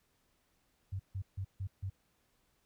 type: tone bursts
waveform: sine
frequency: 95.9 Hz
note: G2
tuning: 37 cents flat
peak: -35 dBFS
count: 5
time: 0.92-1.9 s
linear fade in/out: 10 ms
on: 76 ms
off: 150 ms
effects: pink hiss -75 dBFS RMS until 2.65 s